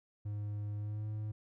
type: tone with pitch glide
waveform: triangle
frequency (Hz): 103.83 to 106.81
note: G#2 to G#2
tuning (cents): 0 to +49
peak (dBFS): -34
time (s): 0.25-1.32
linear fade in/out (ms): 10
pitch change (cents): +49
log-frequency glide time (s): 0.77-1.06
effects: none